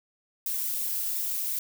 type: noise with flanger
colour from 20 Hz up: violet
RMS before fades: -30 dBFS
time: 0.46-1.59 s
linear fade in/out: 2 ms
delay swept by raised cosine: 0.65 to 3.75 ms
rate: 2.8 Hz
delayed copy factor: -0.5
effects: none